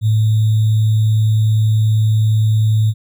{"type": "tone with sample-and-hold", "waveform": "sine", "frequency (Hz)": 108.7, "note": "A2", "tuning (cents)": -21, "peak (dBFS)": -10, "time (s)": [0.01, 2.94], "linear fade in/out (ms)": 50, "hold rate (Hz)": 3675, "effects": []}